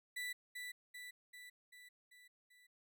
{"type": "tone with echo", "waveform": "35% pulse", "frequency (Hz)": 1975.5, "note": "B6", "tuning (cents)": 0, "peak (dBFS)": -39, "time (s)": [0.16, 0.33], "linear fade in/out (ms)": 10, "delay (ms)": 390, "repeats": 6, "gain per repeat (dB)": -4, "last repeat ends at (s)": 2.67, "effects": []}